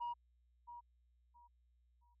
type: tone with echo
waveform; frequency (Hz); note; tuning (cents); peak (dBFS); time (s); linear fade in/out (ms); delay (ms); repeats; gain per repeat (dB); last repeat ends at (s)
sine; 955; A#5; +42; -37; 0-0.14; 20; 670; 3; -12; 2.15
effects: tanh soft clip ceiling -37 dBFS + added 60 Hz sine -70 dBFS peak until 2.2 s